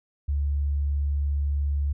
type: tone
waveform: sine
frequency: 71.5 Hz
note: D2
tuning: 46 cents flat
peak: -22 dBFS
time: 0.28-1.93 s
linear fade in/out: 10 ms
effects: none